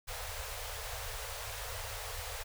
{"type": "band-stop noise", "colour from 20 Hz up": "pink", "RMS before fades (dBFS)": -41, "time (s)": [0.07, 2.44], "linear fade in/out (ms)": 20, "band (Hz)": [110, 440], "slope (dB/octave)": 96, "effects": []}